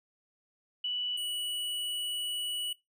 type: tone pair in turn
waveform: sine / square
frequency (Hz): 2960 / 2943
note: F#7 / F#7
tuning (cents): 0 / -10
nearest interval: unison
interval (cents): 10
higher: first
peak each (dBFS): -30 / -33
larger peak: first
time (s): 0.84-1.17 / 1.17-2.73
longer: second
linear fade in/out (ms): 5
effects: noise-tail reverb RT60 0.2 s tail -21 dB re dry